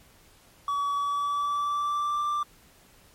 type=tone with pitch glide; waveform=triangle; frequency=1138 to 1180.2 Hz; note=C#6 to D6; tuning=+45 to +8 cents; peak=-23 dBFS; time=0.68-2.43 s; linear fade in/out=2 ms; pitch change=+63 cents; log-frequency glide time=0.94-2.25 s; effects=pink hiss -57 dBFS RMS until 3.14 s + MP3 64 kbps